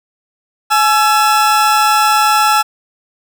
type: tone pair together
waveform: 40% pulse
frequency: 848 / 1338.7 Hz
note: G#5 / E6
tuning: +36 / +26 cents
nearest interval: minor sixth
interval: 790 cents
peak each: -11 dBFS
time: 0.7-2.63 s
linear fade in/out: 20 ms
effects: none